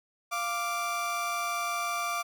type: tone pair together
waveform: 30% pulse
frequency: 695.7 / 1174.7 Hz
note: F5 / D6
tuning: -7 / 0 cents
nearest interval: major sixth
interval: 907 cents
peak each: -32 / -28 dBFS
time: 0.31-2.23 s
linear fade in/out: 20 ms
effects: none